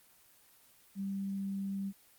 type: tone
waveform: sine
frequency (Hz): 196.1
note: G3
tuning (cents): +1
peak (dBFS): -34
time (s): 0.95-1.93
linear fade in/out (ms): 50
effects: white hiss -63 dBFS RMS until 2.18 s + Opus 24 kbps